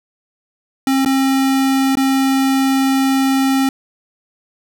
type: tone with dropouts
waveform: square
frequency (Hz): 268.2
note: C4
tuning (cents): +43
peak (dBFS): -13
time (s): 0.87-3.69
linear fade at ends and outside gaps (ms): 2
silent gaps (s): 1.049-1.059 / 1.954-1.971
effects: none